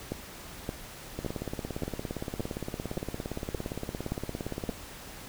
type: two click trains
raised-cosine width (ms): 2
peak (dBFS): -20 / -18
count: 62 / 9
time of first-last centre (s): 1.19-4.696 / 0.12-4.691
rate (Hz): 17.4 / 1.75
effects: pink hiss -45 dBFS RMS until 5.28 s